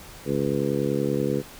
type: harmonic tone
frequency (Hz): 70.4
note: C#2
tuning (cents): +27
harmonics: 2 / 3 / 4 / 5 / 6 / 7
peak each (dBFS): -29 / -29 / -29 / -29 / -29 / -29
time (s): 0.25-1.43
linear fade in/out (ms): 50
effects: pink hiss -44 dBFS RMS until 1.59 s